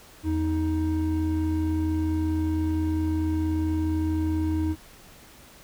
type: tone pair together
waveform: triangle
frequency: 83.1 / 313.7 Hz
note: E2 / D#4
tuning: +15 / +14 cents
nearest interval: octave + major seventh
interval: 2299 cents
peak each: -24 / -23 dBFS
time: 0.23-4.76 s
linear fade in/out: 50 ms
effects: pink hiss -50 dBFS RMS until 5.63 s